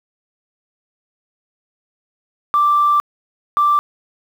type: tone bursts at uneven times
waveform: sine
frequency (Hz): 1174.7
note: D6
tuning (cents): 0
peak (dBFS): -10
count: 2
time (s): 2.54-3 / 3.57-3.79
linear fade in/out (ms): 0
effects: tanh soft clip ceiling -6 dBFS + 7-bit